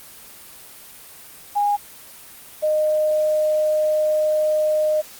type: tone pair in turn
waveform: sine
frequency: 820 / 614.3 Hz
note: G#5 / D#5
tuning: -22 / -22 cents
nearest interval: perfect fourth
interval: 500 cents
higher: first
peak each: -16 dBFS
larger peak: neither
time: 1.55-1.77 / 2.62-5.02 s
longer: second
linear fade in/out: 20 ms
effects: white hiss -42 dBFS RMS until 5.19 s + Opus 24 kbps